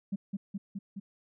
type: tone with echo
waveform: sine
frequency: 197.4 Hz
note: G3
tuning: 12 cents sharp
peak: -28 dBFS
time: 0.12-0.16 s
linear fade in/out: 10 ms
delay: 210 ms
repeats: 4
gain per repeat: -2 dB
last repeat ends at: 1 s
effects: tanh soft clip ceiling -25 dBFS